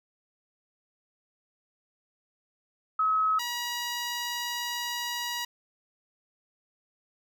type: tone pair in turn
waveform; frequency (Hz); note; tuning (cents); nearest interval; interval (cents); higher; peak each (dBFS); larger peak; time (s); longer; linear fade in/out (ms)
sine / 10% pulse; 1282 / 960.4; E6 / B5; -49 / -49; perfect fourth; 500; first; -22; neither; 2.99-3.39 / 3.39-5.45; second; 5
effects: none